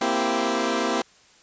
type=chord; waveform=15% pulse; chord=C dominant seventh; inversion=third; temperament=equal with one note detuned; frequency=233.1 / 261.6 / 332.9 / 392 Hz; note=Bb3 / C4 / E4 / G4; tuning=0 / 0 / +17 / 0 cents; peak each=-21 dBFS; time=0.01-1.02 s; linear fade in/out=5 ms; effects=white hiss -55 dBFS RMS until 1.42 s + resampled to 16000 Hz